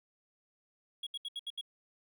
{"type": "tone bursts", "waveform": "triangle", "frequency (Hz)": 3322, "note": "G#7", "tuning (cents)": 0, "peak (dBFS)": -35, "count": 6, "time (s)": [1.03, 1.612], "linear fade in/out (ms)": 5, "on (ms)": 37, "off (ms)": 72, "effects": []}